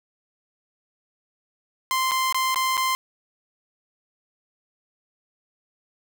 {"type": "tone with dropouts", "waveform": "sawtooth", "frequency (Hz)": 1043, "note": "C6", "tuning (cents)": -6, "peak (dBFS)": -17, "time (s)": [1.91, 2.95], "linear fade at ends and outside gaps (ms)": 0, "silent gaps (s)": [[2.111, 2.117], [2.325, 2.345], [2.545, 2.559], [2.77, 2.777]], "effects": []}